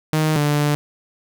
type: tone pair in turn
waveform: sawtooth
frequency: 155.56 / 147.21 Hz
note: D#3 / D3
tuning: 0 / +4 cents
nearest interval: minor second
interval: 96 cents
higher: first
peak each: -12 dBFS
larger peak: neither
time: 0.13-0.36 / 0.36-0.75 s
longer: second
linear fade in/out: 0 ms
effects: none